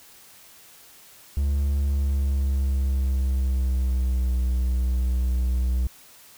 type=tone with pitch glide; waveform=triangle; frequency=70.4 to 62.36 Hz; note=C#2 to B1; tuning=+27 to +17 cents; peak=-18 dBFS; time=1.37-5.87 s; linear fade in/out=0 ms; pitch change=-210 cents; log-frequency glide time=1.78-4.34 s; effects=white hiss -50 dBFS RMS until 6.37 s

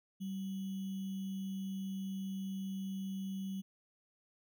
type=tone with sample-and-hold; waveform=sine; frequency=192.5 Hz; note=G3; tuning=31 cents flat; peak=-37 dBFS; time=0.2-3.62 s; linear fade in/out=20 ms; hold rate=3150 Hz; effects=none

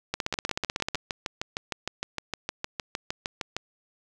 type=two click trains; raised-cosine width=0.2 ms; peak=-10 / -12 dBFS; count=14 / 22; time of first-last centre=0.14-0.947 / 0.34-3.566 s; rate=16.1 / 6.51 Hz; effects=none

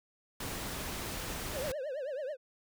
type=noise; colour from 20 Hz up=pink; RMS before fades=-39 dBFS; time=0.4-1.72 s; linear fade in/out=5 ms
type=tone with vibrato; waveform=triangle; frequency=559 Hz; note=C#5; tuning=14 cents sharp; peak=-33 dBFS; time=1.52-2.37 s; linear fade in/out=50 ms; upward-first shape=triangle; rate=9.2 Hz; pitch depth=220 cents each way
effects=none

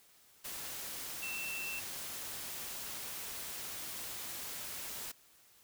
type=tone in noise; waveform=sine; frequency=2683 Hz; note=E7; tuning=30 cents sharp; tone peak=-39 dBFS; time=1.22-1.8 s; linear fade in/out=10 ms; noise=white; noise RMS=-43 dBFS; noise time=0.44-5.12 s; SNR=+1 dB; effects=white hiss -64 dBFS RMS until 5.63 s

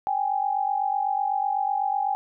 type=tone pair together; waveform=sine; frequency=784 / 832 Hz; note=G5 / G#5; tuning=0 / +3 cents; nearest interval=minor second; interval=103 cents; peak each=-25 dBFS; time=0.07-2.15 s; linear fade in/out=0 ms; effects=none

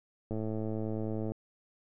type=click train; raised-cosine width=2 ms; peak=-23 dBFS; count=111; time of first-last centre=0.31-1.319 s; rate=109 Hz; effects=none

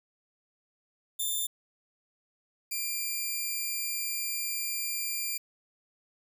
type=tone pair in turn; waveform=5% pulse; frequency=3569 / 2382 Hz; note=A7 / D7; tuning=+24 / +24 cents; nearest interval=perfect fifth; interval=700 cents; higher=first; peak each=-21 dBFS; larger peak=neither; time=1.19-1.47 / 2.71-5.38 s; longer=second; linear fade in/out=10 ms; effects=none

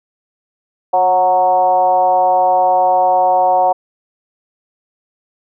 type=tone with frequency modulation; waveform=sine; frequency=735 Hz; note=F#5; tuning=12 cents flat; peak=-9 dBFS; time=0.93-3.73 s; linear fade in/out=10 ms; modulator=187 Hz; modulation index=0.93; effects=none

